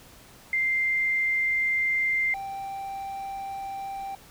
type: tone pair in turn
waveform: sine / triangle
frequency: 2093 / 784 Hz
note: C7 / G5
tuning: 0 / 0 cents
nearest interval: octave + perfect fourth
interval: 1700 cents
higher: first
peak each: -22 / -30 dBFS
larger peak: first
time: 0.53-2.34 / 2.34-4.15 s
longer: neither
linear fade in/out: 2 ms
effects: pink hiss -51 dBFS RMS until 4.3 s